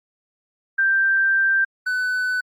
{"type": "tone pair in turn", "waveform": ["sine", "triangle"], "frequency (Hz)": [1573, 1501.1], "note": ["G6", "F#6"], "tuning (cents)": [6, 25], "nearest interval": "minor second", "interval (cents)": 81, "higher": "first", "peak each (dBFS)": [-15, -18], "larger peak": "first", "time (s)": [[0.78, 1.65], [1.86, 2.41]], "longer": "first", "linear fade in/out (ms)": 10, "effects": ["Opus 48 kbps"]}